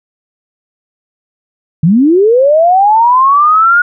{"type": "linear sweep", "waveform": "sine", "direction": "up", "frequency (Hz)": [146.83, 1447], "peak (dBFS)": -4, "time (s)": [1.83, 3.82], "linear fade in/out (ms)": 5, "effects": []}